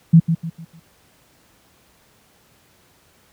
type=tone with echo; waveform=sine; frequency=164.81 Hz; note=E3; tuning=in tune; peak=-5 dBFS; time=0.13-0.2 s; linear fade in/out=10 ms; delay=150 ms; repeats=4; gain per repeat=-9 dB; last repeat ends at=0.8 s; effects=pink hiss -56 dBFS RMS until 3.32 s + high-pass 60 Hz 12 dB/octave